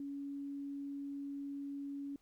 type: tone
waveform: sine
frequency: 280.9 Hz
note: C#4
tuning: 23 cents sharp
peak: -40 dBFS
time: 0-2.16 s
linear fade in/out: 2 ms
effects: pink hiss -75 dBFS RMS until 2.21 s